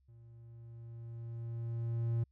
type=tone with level ramp; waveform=triangle; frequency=116.2 Hz; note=A#2; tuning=5 cents flat; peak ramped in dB=-53 to -27 dBFS; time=0.08-2.24 s; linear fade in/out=10 ms; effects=added 66 Hz sine -68 dBFS peak until 2.31 s